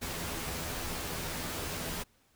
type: noise with comb filter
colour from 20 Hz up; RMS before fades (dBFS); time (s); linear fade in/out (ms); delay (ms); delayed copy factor
pink; -37; 0.01-2.04; 20; 12; +0.6
effects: pink hiss -68 dBFS RMS until 2.35 s